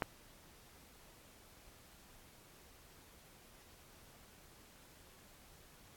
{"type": "click", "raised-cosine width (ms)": 0.5, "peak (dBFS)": -18, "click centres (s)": 0.022, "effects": ["pink hiss -61 dBFS RMS until 5.96 s", "AAC 64 kbps"]}